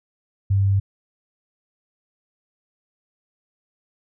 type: tone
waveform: sine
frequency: 98.3 Hz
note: G2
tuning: 5 cents sharp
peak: -15 dBFS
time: 0.5-0.8 s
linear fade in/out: 10 ms
effects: none